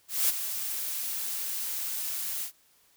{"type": "noise with ADSR envelope", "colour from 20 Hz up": "blue", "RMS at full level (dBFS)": -23, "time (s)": [0.08, 2.52], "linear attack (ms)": 210, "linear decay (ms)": 22, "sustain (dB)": -10, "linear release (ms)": 95, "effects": ["white hiss -64 dBFS RMS until 2.96 s"]}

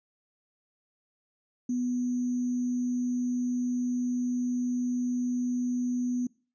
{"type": "tone with sample-and-hold", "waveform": "sine", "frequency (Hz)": 246.9, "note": "B3", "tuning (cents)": 0, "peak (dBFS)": -26, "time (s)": [1.69, 6.27], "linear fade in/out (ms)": 5, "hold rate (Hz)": 6300, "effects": ["noise-tail reverb RT60 0.4 s tail -24 dB re dry", "resampled to 16000 Hz"]}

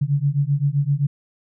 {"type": "beating tone pair", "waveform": "sine", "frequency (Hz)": [138.59, 146.29], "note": ["C#3", "D3"], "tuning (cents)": [0, -6], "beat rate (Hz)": 7.7, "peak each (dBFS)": [-20, -20], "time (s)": [0.01, 1.07], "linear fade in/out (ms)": 10, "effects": []}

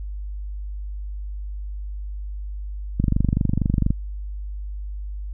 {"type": "click train", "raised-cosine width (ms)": 5, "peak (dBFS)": -7, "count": 23, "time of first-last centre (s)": [3, 3.905], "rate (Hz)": 24.3, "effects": ["added 50 Hz sine -28 dBFS peak until 5.33 s"]}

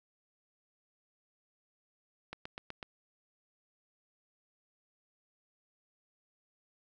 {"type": "click train", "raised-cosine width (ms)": 0.3, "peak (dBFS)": -25, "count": 5, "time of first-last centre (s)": [2.33, 2.828], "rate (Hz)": 8.03, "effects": []}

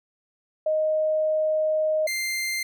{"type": "tone pair in turn", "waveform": ["sine", "sawtooth"], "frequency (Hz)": [622.3, 2093], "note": ["D#5", "C7"], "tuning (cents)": [0, 0], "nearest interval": "octave + major sixth", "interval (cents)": 2100, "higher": "second", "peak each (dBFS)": [-20, -22], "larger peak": "first", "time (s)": [[0.66, 2.07], [2.07, 2.63]], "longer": "first", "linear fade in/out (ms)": 5, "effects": []}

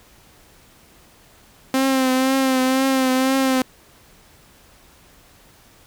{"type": "tone with vibrato", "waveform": "sawtooth", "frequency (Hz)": 262.7, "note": "C4", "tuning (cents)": 7, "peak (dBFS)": -12, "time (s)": [1.74, 3.62], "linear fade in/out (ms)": 2, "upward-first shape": "triangle", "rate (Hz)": 2, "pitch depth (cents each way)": 42, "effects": ["pink hiss -51 dBFS RMS until 5.86 s"]}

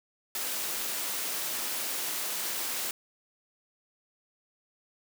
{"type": "high-pass noise", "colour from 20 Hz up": "white", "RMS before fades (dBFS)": -33, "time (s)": [0.35, 2.91], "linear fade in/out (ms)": 2, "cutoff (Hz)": 230, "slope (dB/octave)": 12, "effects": []}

